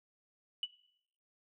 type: tone with exponential decay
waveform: sine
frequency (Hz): 2960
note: F#7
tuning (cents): 0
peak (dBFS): -28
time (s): 0.63-0.7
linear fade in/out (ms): 2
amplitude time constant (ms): 15
effects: noise-tail reverb RT60 0.7 s tail -18 dB re dry + tanh soft clip ceiling -24 dBFS